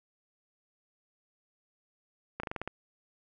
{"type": "slowing click train", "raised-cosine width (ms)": 0.5, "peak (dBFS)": -20, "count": 7, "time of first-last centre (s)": [2.4, 2.676], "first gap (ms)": 34, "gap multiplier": 1.12, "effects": []}